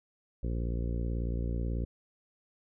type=harmonic tone; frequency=58.27 Hz; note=A#1; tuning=in tune; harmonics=1 / 2 / 3 / 4 / 5 / 6 / 7 / 8 / 9; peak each=-31 / -37 / -41 / -43 / -45 / -47 / -48 / -49 / -50 dBFS; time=0.43-1.85 s; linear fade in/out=5 ms; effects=none